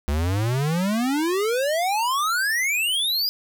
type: exponential sweep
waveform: square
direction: up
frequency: 69.3 to 4978 Hz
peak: -21 dBFS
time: 0.08-3.29 s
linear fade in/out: 0 ms
effects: none